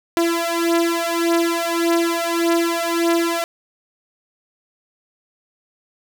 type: beating tone pair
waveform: sawtooth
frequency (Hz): 336.3 / 338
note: E4 / E4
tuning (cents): +35 / +43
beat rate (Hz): 1.7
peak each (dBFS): -16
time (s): 0.17-3.44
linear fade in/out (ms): 0
effects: none